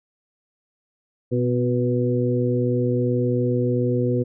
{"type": "harmonic tone with a mistuned harmonic", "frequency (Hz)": 122.7, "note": "B2", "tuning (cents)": -11, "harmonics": [1, 2, 3, 4], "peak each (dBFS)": [-22, -24, -25, -25], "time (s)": [1.31, 4.24], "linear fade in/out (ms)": 20, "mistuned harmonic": 2, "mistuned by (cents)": 31, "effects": []}